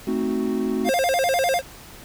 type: chord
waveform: triangle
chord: A diminished seventh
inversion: none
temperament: equal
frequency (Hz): 220 / 261.6 / 311.1 / 370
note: A3 / C4 / Eb4 / Gb4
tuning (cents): 0 / 0 / 0 / 0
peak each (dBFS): -24 / -24 / -28 / -24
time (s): 0.07-0.9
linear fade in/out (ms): 5
type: tone with vibrato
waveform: square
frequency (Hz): 612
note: D#5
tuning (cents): -29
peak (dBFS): -19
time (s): 0.84-1.62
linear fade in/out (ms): 50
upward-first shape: square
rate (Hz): 10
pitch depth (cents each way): 240
effects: pink hiss -43 dBFS RMS until 2.04 s